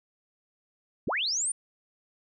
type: linear sweep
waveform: sine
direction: up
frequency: 61.74 to 9397 Hz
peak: -26 dBFS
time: 1.07-1.52 s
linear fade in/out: 5 ms
effects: none